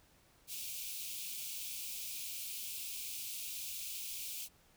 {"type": "high-pass noise", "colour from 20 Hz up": "white", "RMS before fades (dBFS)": -43, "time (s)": [0.47, 4.49], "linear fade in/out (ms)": 50, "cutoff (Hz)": 2300, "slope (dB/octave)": 96, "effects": ["pink hiss -67 dBFS RMS until 4.76 s"]}